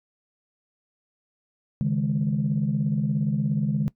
sine chord, C# suspended second, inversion none, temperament equal, 138.59 / 155.56 / 207.7 Hz, C#3 / D#3 / G#3, 0 / 0 / 0 cents, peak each -25 dBFS, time 1.81-3.88 s, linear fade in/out 0 ms, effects noise-tail reverb RT60 0.1 s tail -20 dB re dry + tanh soft clip ceiling -14 dBFS

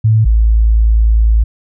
sine tone pair in turn, 110 / 55 Hz, A2 / A1, 0 / 0 cents, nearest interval octave, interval 1200 cents, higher first, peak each -6 dBFS, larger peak neither, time 0.04-0.25 / 0.25-1.44 s, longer second, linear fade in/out 10 ms, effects none

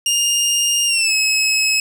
20% pulse tone with pitch glide, 2822 to 2573 Hz, F7 to E7, +17 to -43 cents, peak -9 dBFS, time 0.06-1.8 s, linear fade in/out 2 ms, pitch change -160 cents, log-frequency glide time 0.86-1.13 s, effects none

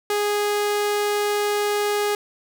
sawtooth tone, 413.7 Hz, G#4, 7 cents flat, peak -16 dBFS, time 0.1-2.15 s, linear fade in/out 2 ms, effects none

